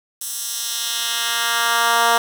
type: tone with high-pass filter sweep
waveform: 10% pulse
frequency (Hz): 233.1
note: A#3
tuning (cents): 0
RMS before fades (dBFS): -20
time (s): 0.21-2.18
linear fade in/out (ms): 2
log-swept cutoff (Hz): 8300 to 730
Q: 1
effects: none